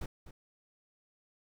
brown noise with echo, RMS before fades -38 dBFS, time 0.01-0.06 s, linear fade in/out 5 ms, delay 250 ms, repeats 1, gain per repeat -12 dB, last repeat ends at 0.31 s, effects none

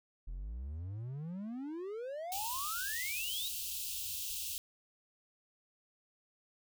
triangle exponential sweep, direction up, 39.48 to 3948 Hz, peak -37 dBFS, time 0.27-3.49 s, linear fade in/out 10 ms
white band-stop noise, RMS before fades -40 dBFS, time 2.32-4.58 s, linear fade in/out 0 ms, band 100 to 2600 Hz, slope 96 dB/octave
effects none

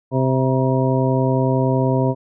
harmonic tone with a mistuned harmonic, 130.81 Hz, C3, in tune, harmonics 1 / 2 / 3 / 4 / 5 / 7, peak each -18 / -21 / -23 / -24 / -25 / -26 dBFS, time 0.11-2.15 s, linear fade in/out 50 ms, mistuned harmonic 7, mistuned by +65 cents, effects none

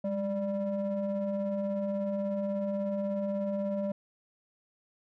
triangle ring-modulated tone, 193.9 Hz, G3, 19 cents flat, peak -24 dBFS, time 0.04-3.92 s, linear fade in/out 5 ms, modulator 396 Hz, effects none

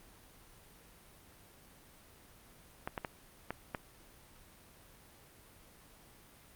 clicks, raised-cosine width 0.5 ms, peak -21 dBFS, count 5, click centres 2.875 / 2.978 / 3.048 / 3.506 / 3.748 s, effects pink hiss -59 dBFS RMS until 6.55 s + Opus 32 kbps

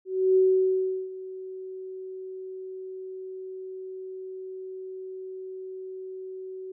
sine tone with ADSR envelope, 376 Hz, F#4, 28 cents sharp, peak -16 dBFS, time 0.05-6.72 s, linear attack 310 ms, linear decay 730 ms, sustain -19 dB, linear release 6 ms, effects none

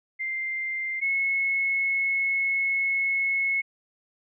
sine tone pair in turn, 2093 / 2186 Hz, C7 / C#7, 0 / -25 cents, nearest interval minor second, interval 75 cents, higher second, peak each -27 / -22 dBFS, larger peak second, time 0.19-1.01 / 1.01-3.62 s, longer second, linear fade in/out 20 ms, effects none

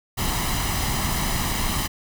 pink noise with comb filter, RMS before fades -24 dBFS, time 0.17-1.88 s, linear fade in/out 20 ms, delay 1 ms, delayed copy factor +0.6, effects none

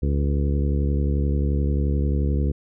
harmonic tone with a mistuned harmonic, 71.4 Hz, D2, 48 cents flat, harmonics 1 / 2 / 3 / 4 / 5 / 6 / 7, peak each -20 / -26 / -30 / -32 / -34 / -36 / -37 dBFS, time 0.02-2.52 s, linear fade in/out 10 ms, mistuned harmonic 7, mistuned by -28 cents, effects none

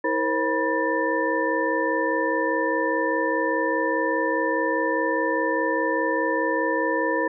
sine tone cluster, 322.9 / 466.1 / 531 / 973 / 1779 Hz, E4 / A#4 / C5 / B5 / A6, -36 / 0 / +25 / -26 / +19 cents, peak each -27 dBFS, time 0.04-7.28 s, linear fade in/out 5 ms, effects none

